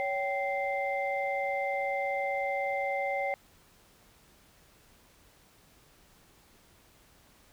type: tone cluster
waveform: sine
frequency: 559 / 775 / 2085 Hz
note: C#5 / G5 / C7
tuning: +14 / -20 / -7 cents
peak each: -32 / -32 / -34 dBFS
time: 0-3.34 s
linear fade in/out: 0 ms
effects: tanh soft clip ceiling -19 dBFS + pink hiss -61 dBFS RMS until 7.52 s